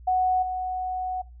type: tone with level steps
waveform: sine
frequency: 740 Hz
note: F#5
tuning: in tune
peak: -19 / -26 dBFS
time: 0.07-1.22 s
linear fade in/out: 10 ms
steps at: 0.42 s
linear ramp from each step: 10 ms
effects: noise-tail reverb RT60 0.3 s tail -23 dB re dry + added 60 Hz sine -43 dBFS peak until 1.4 s